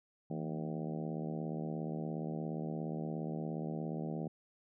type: harmonic tone with a mistuned harmonic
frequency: 77.1 Hz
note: D#2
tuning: 15 cents flat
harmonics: 2 / 3 / 4 / 5 / 6 / 7 / 8 / 9 / 10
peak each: -39 / -43 / -45 / -47 / -49 / -50 / -51 / -52 / -53 dBFS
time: 0.3-4.28 s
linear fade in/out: 5 ms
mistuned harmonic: 2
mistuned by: +100 cents
effects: none